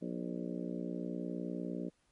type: harmonic tone with a mistuned harmonic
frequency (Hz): 59.8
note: A#1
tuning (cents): +45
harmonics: 3 / 4 / 5 / 6 / 7 / 8 / 9 / 10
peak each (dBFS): -41 / -42 / -42 / -47 / -47 / -52 / -50 / -51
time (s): 0.01-1.9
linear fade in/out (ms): 20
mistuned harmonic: 8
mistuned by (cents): +31
effects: pink hiss -74 dBFS RMS until 2.11 s + MP3 48 kbps